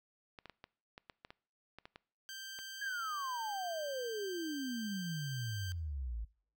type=clicks; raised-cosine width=0.3 ms; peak=-33 dBFS; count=12; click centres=0.388 / 0.457 / 0.497 / 0.641 / 0.979 / 1.098 / 1.249 / 1.305 / 1.786 / 1.855 / 1.959 / 2.589 s
type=tone; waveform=15% pulse; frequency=1568 Hz; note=G6; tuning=in tune; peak=-38 dBFS; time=2.29-5.72 s; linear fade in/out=0 ms
type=exponential sweep; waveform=sine; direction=down; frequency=1676 to 52.3 Hz; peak=-37 dBFS; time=2.81-6.25 s; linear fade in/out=10 ms
effects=noise-tail reverb RT60 0.5 s tail -23 dB re dry